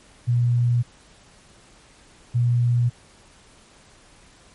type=tone pair in turn; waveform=sine; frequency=120.6 / 120.6 Hz; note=B2 / B2; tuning=-41 / -41 cents; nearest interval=unison; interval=0 cents; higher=neither; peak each=-16 dBFS; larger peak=neither; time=0.27-0.83 / 2.34-2.9 s; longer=neither; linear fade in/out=20 ms; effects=pink hiss -52 dBFS RMS until 4.54 s + MP3 48 kbps